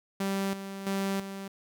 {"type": "tone with tremolo", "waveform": "sawtooth", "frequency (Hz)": 195.4, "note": "G3", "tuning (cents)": -5, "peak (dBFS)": -24, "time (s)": [0.2, 1.48], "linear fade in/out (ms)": 5, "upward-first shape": "square", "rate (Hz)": 1.5, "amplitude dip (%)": 65, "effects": []}